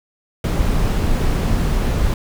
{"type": "noise", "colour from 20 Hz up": "brown", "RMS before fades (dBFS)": -17, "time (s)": [0.44, 2.14], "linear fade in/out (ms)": 2, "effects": []}